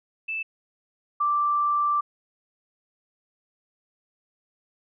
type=tone pair in turn; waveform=sine; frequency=2637 / 1174 Hz; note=E7 / D6; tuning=0 / -1 cents; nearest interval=octave + major second; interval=1401 cents; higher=first; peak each=-27 / -20 dBFS; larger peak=second; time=0.28-0.43 / 1.2-2.01 s; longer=second; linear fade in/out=10 ms; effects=none